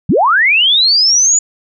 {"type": "linear sweep", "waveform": "sine", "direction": "up", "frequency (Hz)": [112.6, 7010], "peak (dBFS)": -7, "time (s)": [0.09, 1.39], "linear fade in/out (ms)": 5, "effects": []}